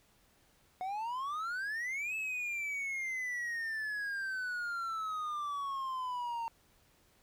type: exponential two-way sweep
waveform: triangle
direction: up then down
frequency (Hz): 725 to 2618 to 911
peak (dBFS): -33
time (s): 0.81-6.48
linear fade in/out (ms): 0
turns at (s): 2.15
effects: pink hiss -68 dBFS RMS until 7.22 s